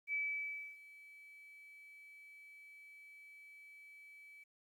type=tone with ADSR envelope; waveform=sine; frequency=2300 Hz; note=D7; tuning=37 cents flat; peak=-34 dBFS; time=0.07-4.44 s; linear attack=63 ms; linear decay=630 ms; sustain=-21 dB; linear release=10 ms; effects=12-bit